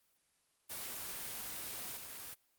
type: noise with level steps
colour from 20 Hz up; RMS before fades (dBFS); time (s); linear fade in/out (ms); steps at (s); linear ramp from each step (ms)
white; -43 / -47; 0.69-2.35; 20; 1.96; 10
effects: white hiss -75 dBFS RMS until 2.58 s + Opus 24 kbps